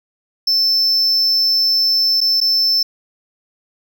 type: tone with dropouts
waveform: triangle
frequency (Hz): 5300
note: E8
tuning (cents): +9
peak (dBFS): -11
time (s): 0.47-2.83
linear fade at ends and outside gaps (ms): 5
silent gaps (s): 2.206-2.212 / 2.404-2.412
effects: none